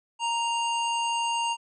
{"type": "harmonic tone with a mistuned harmonic", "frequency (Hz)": 932.3, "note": "A#5", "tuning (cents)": 0, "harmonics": [1, 3, 5, 7, 9], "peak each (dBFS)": [-26, -30, -44, -40, -41], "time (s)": [0.19, 1.57], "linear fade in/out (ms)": 50, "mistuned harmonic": 9, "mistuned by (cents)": -60, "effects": []}